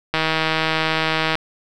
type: click train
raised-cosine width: 0.3 ms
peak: -3 dBFS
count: 194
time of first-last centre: 0.14-1.354 s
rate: 159 Hz
effects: none